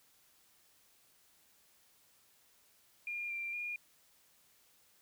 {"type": "tone with pitch steps", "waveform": "sine", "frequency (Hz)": [2410, 2370, 2425], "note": ["D7", "D7", "D#7"], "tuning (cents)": [44, 15, -45], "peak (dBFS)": -37, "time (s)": [3.07, 3.76], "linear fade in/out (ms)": 2, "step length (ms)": 230, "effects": ["white hiss -68 dBFS RMS until 5.01 s"]}